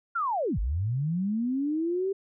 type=linear two-way sweep; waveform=sine; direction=down then up; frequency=1428 to 45.26 to 396.7 Hz; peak=-25 dBFS; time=0.15-2.13 s; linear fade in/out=10 ms; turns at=0.59 s; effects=none